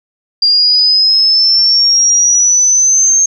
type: exponential sweep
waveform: sine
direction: up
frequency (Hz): 4771 to 6420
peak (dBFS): -6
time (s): 0.42-3.26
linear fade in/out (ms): 5
effects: none